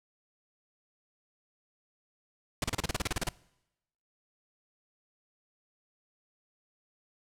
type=noise bursts; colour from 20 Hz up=pink; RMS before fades=-30 dBFS; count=13; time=2.62-3.289 s; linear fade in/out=2 ms; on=21 ms; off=33 ms; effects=noise-tail reverb RT60 0.9 s tail -23 dB re dry + low-pass 10000 Hz 12 dB/octave